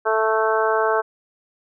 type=harmonic tone; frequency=220 Hz; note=A3; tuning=in tune; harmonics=2 / 3 / 4 / 5 / 6 / 7; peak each=-21 / -23 / -24 / -25 / -26 / -26 dBFS; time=0.05-1.02 s; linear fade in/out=20 ms; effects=none